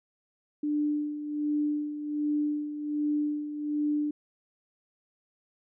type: tone with tremolo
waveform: sine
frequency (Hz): 296.9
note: D4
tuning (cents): +19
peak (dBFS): -24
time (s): 0.63-4.11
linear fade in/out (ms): 5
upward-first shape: sine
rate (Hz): 1.3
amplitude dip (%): 65
effects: none